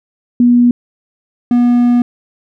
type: tone pair in turn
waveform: sine / triangle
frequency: 242.2 / 242.2 Hz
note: B3 / B3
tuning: -34 / -34 cents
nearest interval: unison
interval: 0 cents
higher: neither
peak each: -5 dBFS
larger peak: neither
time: 0.4-0.71 / 1.51-2.02 s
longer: second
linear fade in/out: 2 ms
effects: none